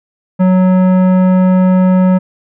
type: tone with tanh clipping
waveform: sine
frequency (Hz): 185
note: F#3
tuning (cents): 0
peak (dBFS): -8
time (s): 0.39-2.19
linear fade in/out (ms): 20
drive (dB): 14
effects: none

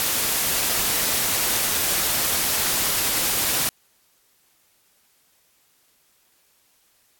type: noise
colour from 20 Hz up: white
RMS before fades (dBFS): -22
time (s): 0-3.69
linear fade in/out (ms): 0
effects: white hiss -62 dBFS RMS until 7.19 s + AAC 64 kbps

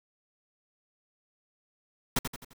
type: noise with echo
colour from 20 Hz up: pink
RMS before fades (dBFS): -26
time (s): 2.16-2.19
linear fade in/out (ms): 5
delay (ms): 86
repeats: 4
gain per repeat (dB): -7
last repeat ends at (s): 2.534
effects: none

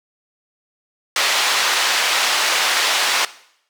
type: band-pass noise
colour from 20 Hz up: white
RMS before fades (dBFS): -18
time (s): 1.16-3.25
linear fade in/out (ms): 2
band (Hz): 690 to 4200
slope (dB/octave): 12
effects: noise-tail reverb RT60 0.7 s tail -18 dB re dry

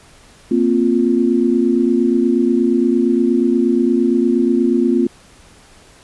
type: chord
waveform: sine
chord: Bb suspended second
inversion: none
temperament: equal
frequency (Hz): 233.1 / 261.6 / 349.2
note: Bb3 / C4 / F4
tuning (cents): 0 / 0 / 0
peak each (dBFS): -16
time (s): 0.51-5.07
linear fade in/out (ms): 5
effects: pink hiss -46 dBFS RMS until 6.03 s + resampled to 24000 Hz

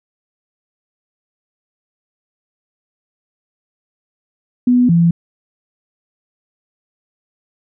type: tone pair in turn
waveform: sine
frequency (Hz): 246.9 / 169.14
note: B3 / E3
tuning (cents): 0 / +45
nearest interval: perfect fifth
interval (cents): 655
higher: first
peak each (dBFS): -8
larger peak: neither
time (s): 4.67-4.89 / 4.89-5.11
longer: neither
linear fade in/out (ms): 5
effects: none

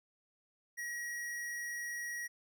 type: tone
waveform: square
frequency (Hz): 1905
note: A#6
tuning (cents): +37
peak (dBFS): -39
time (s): 0.77-2.28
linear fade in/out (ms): 20
effects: none

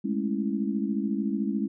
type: chord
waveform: sine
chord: A major seventh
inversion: third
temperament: just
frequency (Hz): 206.2 / 220 / 275 / 330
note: G#3 / A3 / C#4 / E4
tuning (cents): -12 / 0 / -14 / +2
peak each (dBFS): -28 / -32 / -31 / -34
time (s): 0.04-1.68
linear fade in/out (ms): 10
effects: none

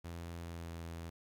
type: tone with pitch glide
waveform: sawtooth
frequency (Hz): 84.8 to 83.49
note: E2 to E2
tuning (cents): +50 to +23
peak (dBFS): -39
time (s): 0.04-1.1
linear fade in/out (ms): 10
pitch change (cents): -27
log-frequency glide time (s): 0.41-0.76
effects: 12-bit

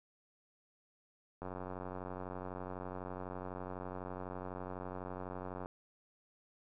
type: click train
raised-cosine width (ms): 1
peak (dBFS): -29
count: 391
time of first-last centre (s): 1.42-5.659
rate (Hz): 92
effects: none

